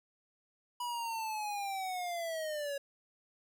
square linear sweep, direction down, 979 to 554.4 Hz, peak -36 dBFS, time 0.8-2.78 s, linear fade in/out 5 ms, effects none

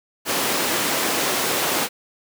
pink high-pass noise, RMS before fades -22 dBFS, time 0.25-1.89 s, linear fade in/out 50 ms, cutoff 300 Hz, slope 12 dB/octave, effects none

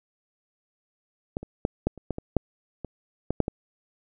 clicks, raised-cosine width 2 ms, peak -15 / -24 / -9 / -9 / -29 / -14 / -19 / -6 / -20 / -12 / -6 / -14 dBFS, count 12, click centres 1.369 / 1.43 / 1.651 / 1.87 / 1.977 / 2.107 / 2.184 / 2.367 / 2.847 / 3.306 / 3.403 / 3.481 s, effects none

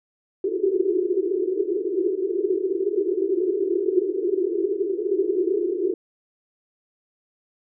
pink band-pass noise, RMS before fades -23 dBFS, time 0.44-5.94 s, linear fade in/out 5 ms, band 350 to 410 Hz, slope 96 dB/octave, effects none

